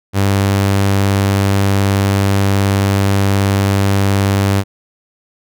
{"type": "tone", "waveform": "sawtooth", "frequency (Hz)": 98.7, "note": "G2", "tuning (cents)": 12, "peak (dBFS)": -7, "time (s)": [0.13, 4.64], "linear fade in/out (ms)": 50, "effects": []}